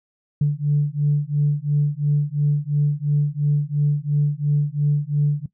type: beating tone pair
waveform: sine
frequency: 144.9 / 147.8 Hz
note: D3 / D3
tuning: -23 / +11 cents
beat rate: 2.9 Hz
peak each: -19 dBFS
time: 0.41-5.46 s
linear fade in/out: 5 ms
effects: noise-tail reverb RT60 0.1 s tail -17 dB re dry + tanh soft clip ceiling -10 dBFS